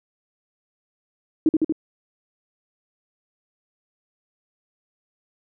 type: tone with echo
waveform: sine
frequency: 315.9 Hz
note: D#4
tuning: 26 cents sharp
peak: -12 dBFS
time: 1.46-1.49 s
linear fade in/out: 2 ms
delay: 78 ms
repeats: 3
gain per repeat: -2 dB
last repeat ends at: 1.724 s
effects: none